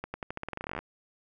accelerating click train, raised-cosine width 0.5 ms, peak -20 dBFS, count 19, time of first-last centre 0.04-0.79 s, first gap 100 ms, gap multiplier 0.88, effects none

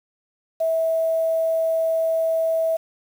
sine tone with quantisation, 651 Hz, E5, 22 cents flat, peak -18 dBFS, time 0.6-2.77 s, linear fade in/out 10 ms, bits 7, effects none

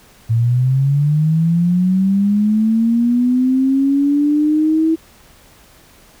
sine linear sweep, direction up, 111.9 to 325 Hz, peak -11 dBFS, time 0.29-4.96 s, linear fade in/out 20 ms, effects pink hiss -47 dBFS RMS until 6.2 s

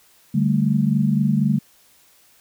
sine chord, D suspended fourth, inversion none, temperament equal, 146.83 / 196 / 220 Hz, D3 / G3 / A3, 0 / 0 / 0 cents, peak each -20 dBFS, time 0.34-1.59 s, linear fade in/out 10 ms, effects white hiss -55 dBFS RMS until 2.4 s

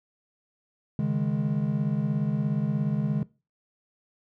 triangle chord, C# suspended second, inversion none, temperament equal, 138.59 / 155.56 / 207.7 Hz, C#3 / D#3 / G#3, 0 / 0 / 0 cents, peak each -26 dBFS, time 0.99-3.23 s, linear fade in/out 2 ms, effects noise-tail reverb RT60 0.3 s tail -20 dB re dry

